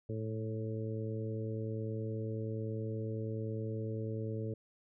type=harmonic tone with a mistuned harmonic; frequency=110 Hz; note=A2; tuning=in tune; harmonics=1 / 2 / 3 / 4 / 5; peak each=-37 / -44 / -45 / -42 / -48 dBFS; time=0.09-4.54 s; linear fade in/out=5 ms; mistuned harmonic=1; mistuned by=+19 cents; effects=none